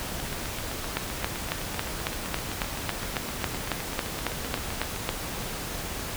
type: two click trains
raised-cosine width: 0.3 ms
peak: -18 / -9 dBFS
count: 39 / 16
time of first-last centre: 0.2-5.091 / 0.97-5.091 s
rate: 7.77 / 3.64 Hz
effects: pink hiss -34 dBFS RMS until 6.16 s